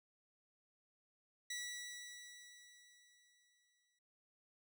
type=tone with exponential decay; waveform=15% pulse; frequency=1949 Hz; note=B6; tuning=23 cents flat; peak=-35 dBFS; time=1.5-3.99 s; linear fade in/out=5 ms; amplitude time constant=540 ms; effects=none